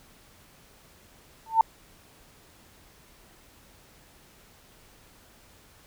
sine tone with exponential growth, 896 Hz, A5, 31 cents sharp, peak -11 dBFS, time 1.46-1.61 s, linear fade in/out 2 ms, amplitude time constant 32 ms, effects pink hiss -56 dBFS RMS until 5.86 s

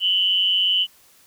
sine tone with amplitude modulation, 2978 Hz, F#7, 11 cents sharp, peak -13 dBFS, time 0-0.87 s, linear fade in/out 50 ms, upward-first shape sine, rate 187 Hz, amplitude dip 70%, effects white hiss -54 dBFS RMS until 1.26 s

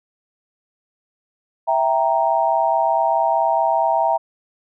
sine chord, E diminished, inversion none, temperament equal, 659.3 / 784 / 932.3 Hz, E5 / G5 / Bb5, 0 / 0 / 0 cents, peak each -19 / -20 / -19 dBFS, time 1.67-4.18 s, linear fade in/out 20 ms, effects none

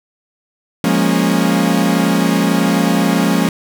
40% pulse chord, Bb minor seventh, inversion second, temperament equal with one note detuned, 174.61 / 205.6 / 233.1 / 277.2 Hz, F3 / Ab3 / Bb3 / Db4, 0 / -17 / 0 / 0 cents, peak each -16 / -16 / -18 / -17 dBFS, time 0.84-3.49 s, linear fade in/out 2 ms, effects none

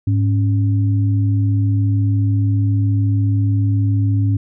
sine tone pair together, 103.83 / 277.2 Hz, G#2 / C#4, 0 / 0 cents, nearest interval octave + perfect fourth, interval 1700 cents, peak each -13 / -23 dBFS, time 0.07-4.37 s, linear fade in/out 5 ms, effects none

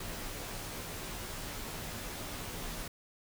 pink noise with comb filter, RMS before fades -41 dBFS, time 0-2.88 s, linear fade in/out 5 ms, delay 15 ms, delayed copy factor -0.6, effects none

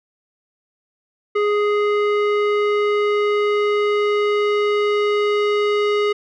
square tone with low-pass filter sweep, 415.3 Hz, G#4, in tune, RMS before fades -18 dBFS, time 1.35-6.13 s, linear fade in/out 10 ms, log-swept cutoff 2000 to 3000 Hz, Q 1.2, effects none

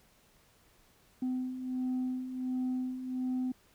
sine beating tone pair, 253.9 / 255.3 Hz, B3 / C4, +48 / -42 cents, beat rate 1.4 Hz, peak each -37 / -31 dBFS, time 1.22-3.52 s, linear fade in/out 5 ms, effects tanh soft clip ceiling -28 dBFS + pink hiss -65 dBFS RMS until 3.74 s

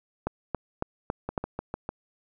two click trains, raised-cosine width 1 ms, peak -17 / -13 dBFS, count 5 / 5, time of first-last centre 1.29-1.891 / 0.27-1.378 s, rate 6.66 / 3.61 Hz, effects none

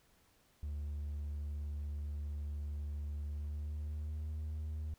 triangle tone with pitch glide, 73.42 to 76.98 Hz, D2 to D#2, 0 to -18 cents, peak -35 dBFS, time 0.63-4.94 s, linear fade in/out 0 ms, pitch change +82 cents, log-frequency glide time 3.26-4.32 s, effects tanh soft clip ceiling -31 dBFS + pink hiss -70 dBFS RMS until 4.98 s

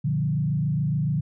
sine tone with frequency modulation, 148.5 Hz, D3, 20 cents sharp, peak -21 dBFS, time 0.04-1.21 s, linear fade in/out 10 ms, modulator 27.1 Hz, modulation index 1, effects none

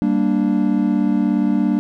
triangle chord, G minor, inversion none, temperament equal, 196 / 233.1 / 293.7 Hz, G3 / Bb3 / D4, 0 / 0 / 0 cents, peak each -17 dBFS, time 0.02-1.79 s, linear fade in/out 0 ms, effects none

